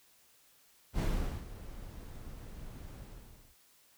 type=noise with ADSR envelope; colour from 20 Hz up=brown; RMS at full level=-29 dBFS; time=0.93-3.56 s; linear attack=65 ms; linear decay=450 ms; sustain=-17 dB; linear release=600 ms; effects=white hiss -65 dBFS RMS until 3.97 s